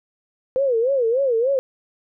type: tone with vibrato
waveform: sine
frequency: 500 Hz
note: B4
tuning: 21 cents sharp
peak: -16 dBFS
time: 0.56-1.59 s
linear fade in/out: 0 ms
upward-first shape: sine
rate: 3.4 Hz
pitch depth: 190 cents each way
effects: none